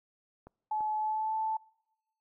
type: clicks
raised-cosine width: 1 ms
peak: -35 dBFS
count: 2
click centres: 0.47 / 0.807 s
type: tone with pitch glide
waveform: sine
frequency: 858 to 877.5 Hz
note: A5 to A5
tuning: -44 to -5 cents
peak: -29 dBFS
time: 0.71-1.57 s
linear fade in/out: 5 ms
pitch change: +39 cents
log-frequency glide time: 0.97-1.36 s
effects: noise-tail reverb RT60 1.0 s tail -26 dB re dry

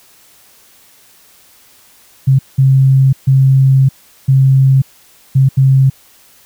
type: tone bursts at uneven times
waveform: sine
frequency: 133.9 Hz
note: C3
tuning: 40 cents sharp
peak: -5 dBFS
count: 6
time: 2.27-2.39 / 2.58-3.13 / 3.27-3.89 / 4.28-4.82 / 5.35-5.49 / 5.57-5.9 s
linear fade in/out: 10 ms
effects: white hiss -46 dBFS RMS until 6.45 s

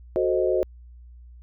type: chord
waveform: sine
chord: F# diminished seventh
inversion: none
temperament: equal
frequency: 370 / 440 / 523.3 / 622.3 Hz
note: F#4 / A4 / C5 / Eb5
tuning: 0 / 0 / 0 / 0 cents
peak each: -23 / -28 / -25 / -26 dBFS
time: 0.16-0.63 s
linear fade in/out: 0 ms
effects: added 60 Hz sine -43 dBFS peak until 1.42 s

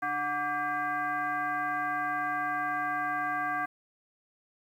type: tone with frequency modulation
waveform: sine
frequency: 1163 Hz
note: D6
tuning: 17 cents flat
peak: -28 dBFS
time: 0.02-3.66 s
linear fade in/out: 10 ms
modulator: 432 Hz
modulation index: 1.4
effects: 10-bit

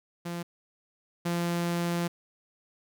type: tone pair in turn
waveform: sawtooth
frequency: 172.1 / 172.1 Hz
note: F3 / F3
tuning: -25 / -25 cents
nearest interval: unison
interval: 0 cents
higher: neither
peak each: -29 / -23 dBFS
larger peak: second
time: 0.25-0.43 / 1.25-2.08 s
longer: second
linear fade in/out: 10 ms
effects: none

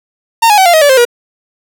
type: tone with pitch steps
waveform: 45% pulse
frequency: 915 / 834.2 / 760.6 / 693.4 / 632.2 / 576.4 / 525.5 / 479.1 Hz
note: A#5 / G#5 / F#5 / F5 / D#5 / D5 / C5 / A#4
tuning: -32 / +7 / +48 / -13 / +27 / -33 / +7 / +47 cents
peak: -4 dBFS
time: 0.42-1.052 s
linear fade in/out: 10 ms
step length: 79 ms
effects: none

